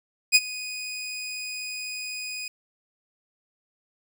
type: tone with ADSR envelope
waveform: 20% pulse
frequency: 2489 Hz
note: D#7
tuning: in tune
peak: -7 dBFS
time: 0.32-2.48 s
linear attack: 34 ms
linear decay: 40 ms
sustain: -20 dB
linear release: 3 ms
effects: none